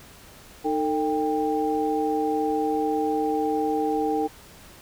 sine tone cluster, 307.8 / 449.5 / 793 Hz, D#4 / A4 / G5, -19 / +37 / +20 cents, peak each -26 dBFS, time 0.64-4.28 s, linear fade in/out 20 ms, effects pink hiss -48 dBFS RMS until 4.81 s

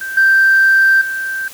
sine tone with level steps, 1567 Hz, G6, 1 cent flat, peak -21 / -6 / -18 dBFS, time 0.01-1.48 s, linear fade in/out 2 ms, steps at 0.17 / 1.01 s, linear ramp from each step 5 ms, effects tanh soft clip ceiling -3 dBFS + white hiss -36 dBFS RMS until 1.53 s

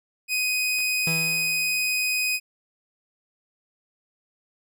sawtooth tone, 2502 Hz, D#7, 9 cents sharp, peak -19 dBFS, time 0.28-2.4 s, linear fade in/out 50 ms
clicks, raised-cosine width 0.3 ms, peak -28 dBFS, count 2, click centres 0.787 / 0.804 s
45% pulse tone with exponential decay, 163.3 Hz, E3, 16 cents flat, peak -25 dBFS, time 1.07-1.99 s, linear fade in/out 2 ms, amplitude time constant 200 ms
effects none

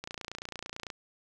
click train, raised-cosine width 0.2 ms, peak -21 dBFS, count 26, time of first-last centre 0.04-0.902 s, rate 29 Hz, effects none

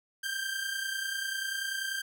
sawtooth tone pair together, 1568 / 1598.2 Hz, G6 / G6, 0 / +33 cents, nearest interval unison, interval 33 cents, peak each -31 / -32 dBFS, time 0.23-2.02 s, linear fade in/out 10 ms, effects none

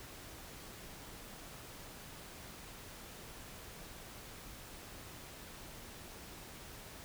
silence, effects pink hiss -51 dBFS RMS until 7.04 s

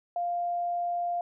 sine tone, 698.5 Hz, F5, in tune, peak -27 dBFS, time 0.16-1.21 s, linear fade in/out 2 ms, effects none

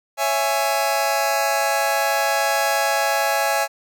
sawtooth chord, C# minor, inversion none, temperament just, 554.4 / 665.2 / 831.5 Hz, C#5 / E5 / G#5, 0 / +16 / +2 cents, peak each -21 / -19 / -17 dBFS, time 0.17-3.68 s, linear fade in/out 50 ms, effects none

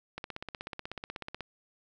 click train, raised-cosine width 0.3 ms, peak -22 dBFS, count 21, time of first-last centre 0.18-1.407 s, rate 16.3 Hz, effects none

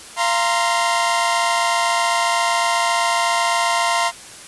sawtooth chord, F suspended fourth, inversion none, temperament equal with one note detuned, 688.4 / 932.3 / 1046.5 Hz, F5 / Bb5 / C6, -25 / 0 / 0 cents, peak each -17 dBFS, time 0.16-4.12 s, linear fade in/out 50 ms, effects white hiss -38 dBFS RMS until 4.47 s + resampled to 24000 Hz

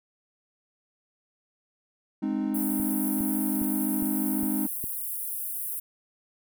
triangle chord, Ab major, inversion none, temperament equal with one note detuned, 207.7 / 261.6 / 307.6 Hz, Ab3 / C4 / Eb4, 0 / 0 / -20 cents, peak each -28 dBFS, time 2.22-4.67 s, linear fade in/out 10 ms
pink high-pass noise, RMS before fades -33 dBFS, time 2.54-5.8 s, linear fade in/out 10 ms, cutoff 10000 Hz, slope 48 dB/octave
click train, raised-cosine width 3 ms, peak -25 dBFS, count 6, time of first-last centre 2.8-4.841 s, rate 2.45 Hz
effects none

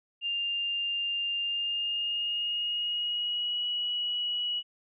sine tone with pitch glide, 2800 to 2924 Hz, F7 to F#7, +4 to -21 cents, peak -28 dBFS, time 0.21-4.63 s, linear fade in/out 50 ms, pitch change +75 cents, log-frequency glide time 1.42-3.66 s, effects none

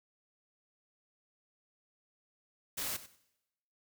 white noise with echo, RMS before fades -37 dBFS, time 2.77-2.97 s, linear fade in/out 10 ms, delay 95 ms, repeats 2, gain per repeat -15 dB, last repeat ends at 3.16 s, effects noise-tail reverb RT60 0.9 s tail -20 dB re dry

